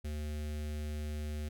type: tone with notch filter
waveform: square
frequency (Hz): 75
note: D2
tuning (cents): +37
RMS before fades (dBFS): -38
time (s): 0.04-1.49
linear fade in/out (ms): 10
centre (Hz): 1000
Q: 0.96
effects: none